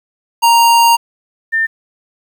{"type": "tone pair in turn", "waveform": ["square", "sine"], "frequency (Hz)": [932.3, 1800], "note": ["A#5", "A6"], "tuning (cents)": [0, 39], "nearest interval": "major seventh", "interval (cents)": 1139, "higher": "second", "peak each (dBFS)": [-7, -11], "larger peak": "first", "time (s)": [[0.42, 0.97], [1.52, 1.67]], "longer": "first", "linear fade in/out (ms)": 20, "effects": ["8-bit"]}